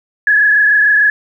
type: tone with frequency modulation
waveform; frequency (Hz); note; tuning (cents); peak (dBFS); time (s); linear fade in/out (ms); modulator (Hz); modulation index
sine; 1689; G#6; +29; -7; 0.27-1.1; 2; 26.7; 1.5
effects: 8-bit